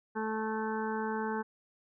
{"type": "harmonic tone", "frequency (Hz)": 218.8, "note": "A3", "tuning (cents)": -9, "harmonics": [1, 2, 4, 5, 6, 7, 8], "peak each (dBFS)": [-36, -36, -37, -43, -49, -41, -50], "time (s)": [0.15, 1.43], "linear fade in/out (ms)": 20, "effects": []}